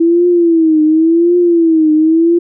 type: tone with vibrato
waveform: sine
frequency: 329.6 Hz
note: E4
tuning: in tune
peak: -6 dBFS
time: 0-2.39 s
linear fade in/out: 10 ms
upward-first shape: triangle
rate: 0.91 Hz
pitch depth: 130 cents each way
effects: none